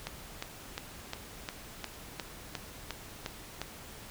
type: click train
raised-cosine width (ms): 0.2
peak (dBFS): -18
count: 11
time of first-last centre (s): 0.07-3.616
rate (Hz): 2.82
effects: pink hiss -48 dBFS RMS until 4.1 s